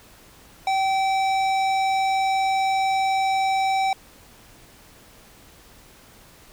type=tone with hard clipping; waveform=sine; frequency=771 Hz; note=G5; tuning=29 cents flat; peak=-21 dBFS; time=0.67-3.93 s; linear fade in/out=2 ms; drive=14 dB; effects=pink hiss -50 dBFS RMS until 6.52 s